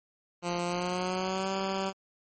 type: tone with pitch glide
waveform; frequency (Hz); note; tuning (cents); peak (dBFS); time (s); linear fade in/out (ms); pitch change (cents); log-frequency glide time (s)
10% pulse; 174.61 to 192.63; F3 to G3; 0 to -30; -21; 0.42-1.93; 50; +170; 0.65-1.51
effects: MP3 32 kbps